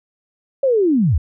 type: linear sweep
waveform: sine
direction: down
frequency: 561 to 57.3 Hz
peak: -12 dBFS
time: 0.63-1.18 s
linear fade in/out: 5 ms
effects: none